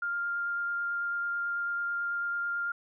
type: tone with vibrato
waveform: sine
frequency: 1400 Hz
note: F6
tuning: 4 cents sharp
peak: -29 dBFS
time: 0.02-2.72 s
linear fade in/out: 5 ms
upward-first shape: sine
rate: 9.1 Hz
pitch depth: 8 cents each way
effects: none